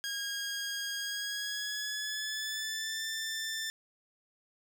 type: tone with pitch glide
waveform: 15% pulse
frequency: 1630 to 1777.5 Hz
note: G#6 to A6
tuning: -33 to +17 cents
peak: -28 dBFS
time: 0.04-3.7 s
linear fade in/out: 0 ms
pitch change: +150 cents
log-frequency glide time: 0.98-3.02 s
effects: none